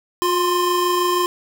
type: tone pair together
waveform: square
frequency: 357.1 / 1045 Hz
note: F4 / C6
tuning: +39 / -2 cents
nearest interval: octave + perfect fifth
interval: 1859 cents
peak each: -20 dBFS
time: 0.22-1.26 s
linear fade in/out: 0 ms
effects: none